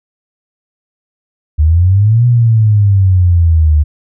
sine exponential two-way sweep, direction up then down, 73.8 to 122.8 to 73.8 Hz, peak -5 dBFS, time 1.58-3.84 s, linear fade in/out 20 ms, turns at 2.26 s, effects none

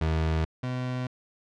30% pulse tone pair in turn, 79.6 / 126.36 Hz, D#2 / B2, +40 / +40 cents, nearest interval minor sixth, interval 800 cents, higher second, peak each -21 / -26 dBFS, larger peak first, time 0.01-0.45 / 0.63-1.07 s, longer neither, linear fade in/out 5 ms, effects low-pass 4000 Hz 12 dB/octave

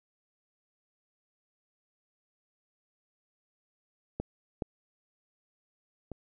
clicks, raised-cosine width 2 ms, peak -19 / -18 / -26 dBFS, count 3, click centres 4.2 / 4.622 / 6.117 s, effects none

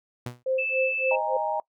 sawtooth tone with exponential decay, 122.1 Hz, B2, 19 cents flat, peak -26 dBFS, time 0.26-0.43 s, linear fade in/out 5 ms, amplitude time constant 35 ms
sine tone with tremolo, 523.3 Hz, C5, in tune, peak -21 dBFS, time 0.46-1.37 s, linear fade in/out 5 ms, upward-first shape sine, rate 3.5 Hz, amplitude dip 100%
sine tone, 2632 Hz, E7, 3 cents flat, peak -25 dBFS, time 0.58-1.16 s, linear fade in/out 10 ms
sine chord, D# suspended fourth, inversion none, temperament equal with one note detuned, 622.3 / 815.9 / 932.3 Hz, D#5 / G#5 / A#5, 0 / -31 / 0 cents, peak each -29 dBFS, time 1.11-1.6 s, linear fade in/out 2 ms
effects noise-tail reverb RT60 0.1 s tail -23 dB re dry

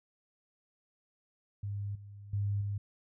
sine tone with level steps, 101.3 Hz, G#2, 43 cents flat, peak -34 / -46 / -29 / -32 dBFS, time 1.63-2.78 s, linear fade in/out 5 ms, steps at 1.95 / 2.33 / 2.61 s, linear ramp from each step 5 ms, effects none

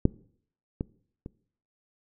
clicks, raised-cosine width 3 ms, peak -6 / -16 / -25 dBFS, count 3, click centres 0.054 / 0.809 / 1.261 s, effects noise-tail reverb RT60 0.6 s tail -22 dB re dry

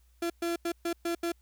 35% pulse tone bursts at uneven times, 339.8 Hz, F4, 47 cents flat, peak -27 dBFS, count 6, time 0.22-0.3 / 0.42-0.56 / 0.65-0.72 / 0.85-0.93 / 1.05-1.15 / 1.23-1.32 s, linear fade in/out 5 ms, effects added 60 Hz sine -60 dBFS peak until 1.41 s + white hiss -72 dBFS RMS until 1.41 s

